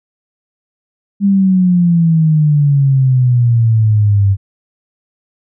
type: exponential sweep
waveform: sine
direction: down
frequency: 201.9 to 96.8 Hz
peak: -7 dBFS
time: 1.2-4.37 s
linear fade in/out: 50 ms
effects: none